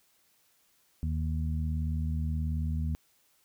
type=harmonic tone; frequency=78.6 Hz; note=D#2; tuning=18 cents sharp; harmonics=1 / 2 / 3; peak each=-29 / -35 / -39 dBFS; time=1.03-2.95 s; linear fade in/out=0 ms; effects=white hiss -68 dBFS RMS until 3.44 s